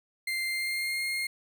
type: tone with pitch glide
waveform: 35% pulse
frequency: 2093 to 2132 Hz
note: C7 to C7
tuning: 0 to +32 cents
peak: -27 dBFS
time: 0.27-1.27 s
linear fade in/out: 5 ms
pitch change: +32 cents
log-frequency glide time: 0.45-1.04 s
effects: none